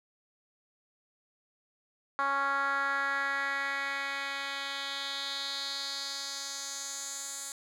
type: tone with band-pass filter sweep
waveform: 10% pulse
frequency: 277.2 Hz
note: C#4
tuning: in tune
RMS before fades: -34 dBFS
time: 2.19-7.52 s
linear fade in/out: 0 ms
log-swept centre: 1200 to 8200 Hz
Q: 2.7
effects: none